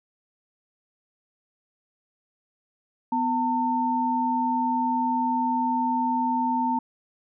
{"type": "tone pair together", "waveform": "sine", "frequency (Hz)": [250.2, 900], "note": ["B3", "A5"], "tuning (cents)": [23, 39], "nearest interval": "octave + minor seventh", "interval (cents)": 2216, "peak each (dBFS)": [-26, -23], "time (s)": [3.12, 6.79], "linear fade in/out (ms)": 5, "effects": []}